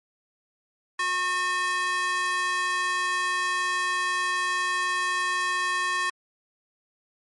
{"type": "tone with high-pass filter", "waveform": "square", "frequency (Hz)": 363.2, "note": "F#4", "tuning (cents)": -32, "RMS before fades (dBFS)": -26, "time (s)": [0.99, 6.1], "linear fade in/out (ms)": 5, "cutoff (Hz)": 1400, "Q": 8, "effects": ["MP3 48 kbps"]}